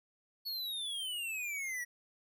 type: exponential sweep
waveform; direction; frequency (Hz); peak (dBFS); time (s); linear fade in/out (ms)
square; down; 4435 to 1904; -37; 0.45-1.85; 20
effects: none